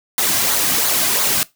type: noise with flanger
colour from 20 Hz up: white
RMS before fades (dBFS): -17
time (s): 0.18-1.43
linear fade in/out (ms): 0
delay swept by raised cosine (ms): 0.36 to 2.26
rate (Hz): 2.9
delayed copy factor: -0.55
effects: noise-tail reverb RT60 0.2 s tail -20 dB re dry